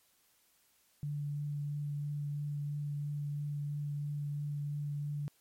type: tone with vibrato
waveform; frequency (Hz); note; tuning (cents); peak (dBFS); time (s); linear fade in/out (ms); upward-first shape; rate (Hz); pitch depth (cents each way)
sine; 145.7; D3; -13; -34; 1.03-5.28; 0; triangle; 3; 12
effects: white hiss -70 dBFS RMS until 5.4 s + MP3 64 kbps